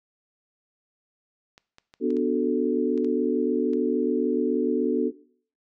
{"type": "clicks", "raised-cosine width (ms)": 0.2, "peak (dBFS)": -31, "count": 8, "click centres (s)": [1.579, 1.784, 1.939, 2.105, 2.168, 2.977, 3.046, 3.734]}
{"type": "chord", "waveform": "sine", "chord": "B minor seventh", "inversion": "none", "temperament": "equal", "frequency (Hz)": [246.9, 293.7, 370, 440], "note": ["B3", "D4", "F#4", "A4"], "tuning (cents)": [0, 0, 0, 0], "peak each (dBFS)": -26, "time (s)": [2, 5.12], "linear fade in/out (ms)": 50}
{"effects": ["noise-tail reverb RT60 0.5 s tail -18 dB re dry"]}